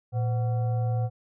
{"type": "tone with frequency modulation", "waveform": "sine", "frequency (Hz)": 115.5, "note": "A#2", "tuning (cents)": -16, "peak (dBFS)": -23, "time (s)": [0.12, 1.1], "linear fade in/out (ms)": 50, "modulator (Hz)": 627, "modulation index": 0.41, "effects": []}